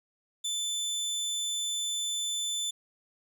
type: tone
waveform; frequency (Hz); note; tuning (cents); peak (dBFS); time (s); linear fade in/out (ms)
25% pulse; 3520; A7; 0; -26; 0.44-2.71; 10
effects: none